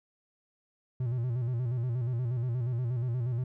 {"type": "tone with vibrato", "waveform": "triangle", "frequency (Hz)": 121.9, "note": "B2", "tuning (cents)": -22, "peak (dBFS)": -26, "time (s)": [1, 3.44], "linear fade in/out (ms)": 5, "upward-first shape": "square", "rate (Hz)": 8.4, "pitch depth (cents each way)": 77, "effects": []}